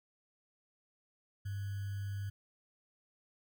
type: tone with sample-and-hold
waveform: sine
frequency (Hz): 99.4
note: G2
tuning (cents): +25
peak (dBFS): -36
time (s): 1.45-2.3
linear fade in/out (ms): 10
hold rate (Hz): 1575
effects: none